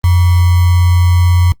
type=tone with sample-and-hold; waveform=sine; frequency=88.2 Hz; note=F2; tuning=18 cents sharp; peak=-6 dBFS; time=0.04-1.52 s; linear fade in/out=0 ms; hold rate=1050 Hz; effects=noise-tail reverb RT60 0.1 s tail -22 dB re dry + Opus 32 kbps